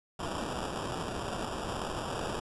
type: noise with sample-and-hold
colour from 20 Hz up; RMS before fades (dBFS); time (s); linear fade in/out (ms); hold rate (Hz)
white; -36; 0.19-2.4; 5; 2100
effects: resampled to 24000 Hz